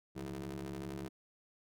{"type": "ring-modulated tone", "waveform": "25% pulse", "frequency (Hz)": 70.2, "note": "C#2", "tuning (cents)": 22, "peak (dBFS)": -34, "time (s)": [0.15, 1.09], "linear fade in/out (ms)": 20, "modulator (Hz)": 252, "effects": []}